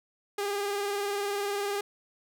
sawtooth tone with vibrato, 404.3 Hz, G#4, 46 cents flat, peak -25 dBFS, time 0.38-1.81 s, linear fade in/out 5 ms, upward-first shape square, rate 20 Hz, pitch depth 31 cents each way, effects none

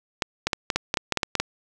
clicks, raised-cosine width 0.2 ms, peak -5 dBFS, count 12, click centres 0.222 / 0.47 / 0.532 / 0.702 / 0.76 / 0.941 / 0.972 / 1.123 / 1.173 / 1.232 / 1.353 / 1.4 s, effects 7-bit

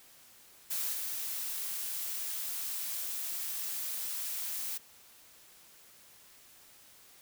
blue noise with level steps, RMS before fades -34 / -37 dBFS, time 0.7-4.78 s, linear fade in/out 10 ms, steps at 0.92 s, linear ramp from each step 20 ms, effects white hiss -58 dBFS RMS until 7.21 s

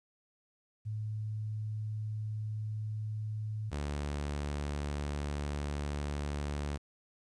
sine / sawtooth tone pair in turn, 107.6 / 72.67 Hz, A2 / D2, -38 / -18 cents, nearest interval perfect fifth, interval 680 cents, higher first, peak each -34 / -30 dBFS, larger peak second, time 0.85-3.71 / 3.71-6.78 s, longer second, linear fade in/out 20 ms, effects resampled to 22050 Hz + 12-bit

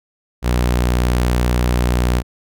sawtooth tone, 60.9 Hz, B1, 24 cents flat, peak -10 dBFS, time 0.42-2.23 s, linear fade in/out 50 ms, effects none

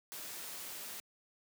white noise, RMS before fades -45 dBFS, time 0.12-1 s, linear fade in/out 0 ms, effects high-pass 150 Hz 12 dB/octave

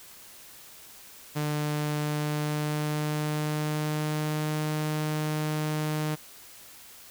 sawtooth tone with pitch glide, 149.6 to 153.19 Hz, D3 to D#3, +32 to -27 cents, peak -23 dBFS, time 1.35-6.16 s, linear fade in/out 20 ms, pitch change +41 cents, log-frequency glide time 2.02-4.6 s, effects white hiss -49 dBFS RMS until 7.1 s

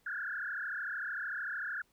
sine tone with frequency modulation, 1568 Hz, G6, in tune, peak -35 dBFS, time 0.06-1.82 s, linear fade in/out 5 ms, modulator 33.3 Hz, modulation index 5, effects pink hiss -72 dBFS RMS until 1.92 s

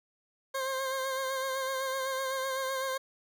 20% pulse tone with vibrato, 530 Hz, C5, 22 cents sharp, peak -26 dBFS, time 0.54-2.98 s, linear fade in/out 10 ms, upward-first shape sine, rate 7.9 Hz, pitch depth 32 cents each way, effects none

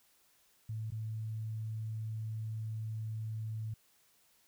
sine tone with dropouts, 110 Hz, A2, in tune, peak -36 dBFS, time 0.69-3.74 s, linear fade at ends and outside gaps 5 ms, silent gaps 0.905-0.92 s, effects white hiss -69 dBFS RMS until 4.47 s

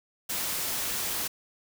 white noise, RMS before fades -31 dBFS, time 0.29-1.28 s, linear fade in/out 10 ms, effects none

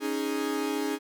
45% pulse chord, C# suspended second, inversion none, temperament equal, 277.2 / 311.1 / 415.3 Hz, C#4 / D#4 / G#4, 0 / 0 / 0 cents, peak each -32 dBFS, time 0-0.99 s, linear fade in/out 50 ms, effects none

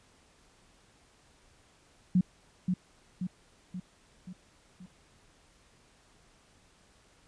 sine tone with echo, 182.2 Hz, F#3, 26 cents flat, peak -20 dBFS, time 2.15-2.21 s, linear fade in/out 5 ms, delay 530 ms, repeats 5, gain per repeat -5 dB, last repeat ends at 4.86 s, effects pink hiss -63 dBFS RMS until 7.27 s + resampled to 22050 Hz

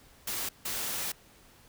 white noise bursts at uneven times, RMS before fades -34 dBFS, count 2, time 0.27-0.49 / 0.65-1.12 s, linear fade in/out 5 ms, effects pink hiss -58 dBFS RMS until 1.68 s

